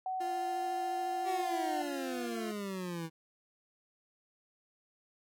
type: tone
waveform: sine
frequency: 750 Hz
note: F#5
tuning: 23 cents sharp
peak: -33 dBFS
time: 0.06-1.82 s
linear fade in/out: 2 ms
type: tone with vibrato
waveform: 30% pulse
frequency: 349.2 Hz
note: F4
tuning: in tune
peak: -37 dBFS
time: 0.2-2.52 s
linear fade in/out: 10 ms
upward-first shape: sine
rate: 14 Hz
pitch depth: 12 cents each way
type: exponential sweep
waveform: 25% pulse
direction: down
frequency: 390 to 160 Hz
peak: -33 dBFS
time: 1.24-3.1 s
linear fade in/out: 50 ms
effects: none